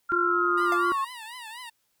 sine linear sweep, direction down, 1390 to 1076 Hz, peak -24 dBFS, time 0.09-1.05 s, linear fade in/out 10 ms
harmonic tone, 350.6 Hz, F4, 7 cents sharp, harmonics 1 / 3 / 4, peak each -27 / -36 / -26 dBFS, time 0.12-0.92 s, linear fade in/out 0 ms
15% pulse tone with vibrato, 936 Hz, A#5, 7 cents sharp, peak -32 dBFS, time 0.57-1.7 s, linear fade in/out 10 ms, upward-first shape triangle, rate 4.1 Hz, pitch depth 160 cents each way
square tone with exponential decay, 698.5 Hz, F5, in tune, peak -27 dBFS, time 0.72-0.81 s, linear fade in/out 2 ms, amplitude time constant 18 ms
effects white hiss -72 dBFS RMS until 2 s

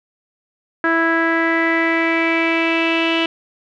sawtooth tone with low-pass filter sweep, 329.6 Hz, E4, in tune, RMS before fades -17 dBFS, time 0.84-3.26 s, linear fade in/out 2 ms, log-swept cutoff 1600 to 2900 Hz, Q 6.1, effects none

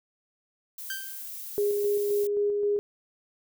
violet noise, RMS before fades -39 dBFS, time 0.78-2.27 s, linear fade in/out 2 ms
sawtooth tone with exponential decay, 1566 Hz, G6, 2 cents flat, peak -26 dBFS, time 0.9-1.28 s, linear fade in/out 2 ms, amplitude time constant 81 ms
sine tone with tremolo, 410.4 Hz, G#4, 21 cents flat, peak -22 dBFS, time 1.58-2.79 s, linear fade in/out 0 ms, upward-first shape square, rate 3.8 Hz, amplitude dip 25%
effects none

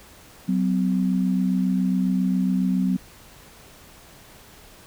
sine tone pair together, 187 / 254.3 Hz, F#3 / C4, +19 / -49 cents, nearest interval perfect fourth, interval 532 cents, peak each -20 / -24 dBFS, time 0.48-2.97 s, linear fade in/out 10 ms, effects pink hiss -48 dBFS RMS until 4.86 s

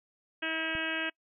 harmonic tone, 321.6 Hz, E4, 43 cents flat, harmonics 1 / 2 / 3 / 4 / 5 / 6 / 7 / 8 / 9 / 10, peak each -39 / -41 / -46 / -45 / -35 / -41 / -42 / -38 / -40 / -44 dBFS, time 0.42-1.1 s, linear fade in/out 10 ms
click, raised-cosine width 5 ms, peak -31 dBFS, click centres 0.752 s
effects noise-tail reverb RT60 0.1 s tail -26 dB re dry

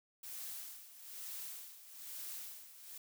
blue noise with tremolo, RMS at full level -45 dBFS, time 0.23-2.98 s, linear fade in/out 5 ms, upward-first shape sine, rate 1.1 Hz, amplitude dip 75%, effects none

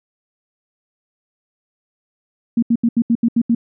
sine tone bursts, 233.1 Hz, A#3, in tune, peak -11 dBFS, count 8, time 2.57-3.549 s, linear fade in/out 5 ms, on 55 ms, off 77 ms, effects none

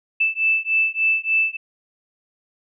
sine beating tone pair, 2637 / 2640.4 Hz, E7 / E7, 0 / +2 cents, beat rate 3.4 Hz, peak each -20 dBFS, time 0.2-1.57 s, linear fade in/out 10 ms, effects none

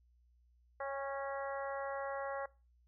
harmonic tone with a mistuned harmonic, 275.8 Hz, C#4, 9 cents flat, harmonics 2 / 3 / 4 / 5 / 6 / 7, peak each -40 / -44 / -46 / -48 / -50 / -51 dBFS, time 0.8-2.46 s, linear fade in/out 5 ms, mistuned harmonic 3, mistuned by -19 cents, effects noise-tail reverb RT60 0.3 s tail -21 dB re dry + added 60 Hz sine -66 dBFS peak until 2.87 s

